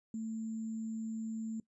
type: tone with sample-and-hold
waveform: sine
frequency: 222.6 Hz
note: A3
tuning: 20 cents sharp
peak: -36 dBFS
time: 0.14-1.6 s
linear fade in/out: 2 ms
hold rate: 7350 Hz
effects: noise-tail reverb RT60 0.1 s tail -20 dB re dry + resampled to 22050 Hz